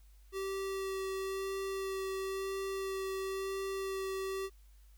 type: tone with vibrato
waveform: square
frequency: 386 Hz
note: G4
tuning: 27 cents flat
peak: -36 dBFS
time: 0.32-4.5 s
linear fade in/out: 50 ms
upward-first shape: sine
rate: 0.98 Hz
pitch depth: 10 cents each way
effects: added 50 Hz sine -56 dBFS peak until 4.97 s + white hiss -71 dBFS RMS until 4.97 s